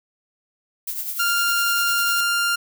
violet noise with tremolo, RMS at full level -26 dBFS, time 0.87-2.21 s, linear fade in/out 5 ms, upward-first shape triangle, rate 10 Hz, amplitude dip 60%
sawtooth tone, 1396.9 Hz, F6, in tune, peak -15 dBFS, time 1.19-2.56 s, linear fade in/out 10 ms
effects none

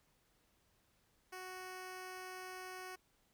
10% pulse tone, 370 Hz, F#4, in tune, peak -38 dBFS, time 1.32-2.96 s, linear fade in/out 10 ms, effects pink hiss -75 dBFS RMS until 3.33 s

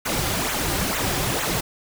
pink noise with flanger, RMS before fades -24 dBFS, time 0.05-1.61 s, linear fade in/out 10 ms, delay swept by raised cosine 0.2 to 4.6 ms, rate 2.2 Hz, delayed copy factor -0.65, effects none

